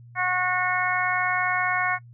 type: harmonic tone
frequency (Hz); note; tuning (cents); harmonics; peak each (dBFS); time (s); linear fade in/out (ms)
364.7; F#4; -25; 2 / 3 / 4 / 5 / 6; -28 / -28 / -28 / -28 / -28; 0.15-1.99; 50
effects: noise-tail reverb RT60 0.1 s tail -23 dB re dry + added 119 Hz sine -44 dBFS peak until 2.13 s